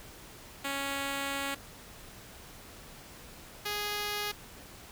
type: tone pair in turn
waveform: 5% pulse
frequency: 277.2 / 414.5 Hz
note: C#4 / G#4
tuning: 0 / -3 cents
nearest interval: perfect fifth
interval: 697 cents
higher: second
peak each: -21 dBFS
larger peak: neither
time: 0.64-1.55 / 3.65-4.32 s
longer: first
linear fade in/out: 10 ms
effects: pink hiss -50 dBFS RMS until 4.91 s